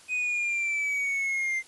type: linear sweep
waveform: triangle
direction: down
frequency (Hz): 2508 to 2082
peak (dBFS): -24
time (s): 0.08-1.63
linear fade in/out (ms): 50
effects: white hiss -53 dBFS RMS until 1.67 s + resampled to 24000 Hz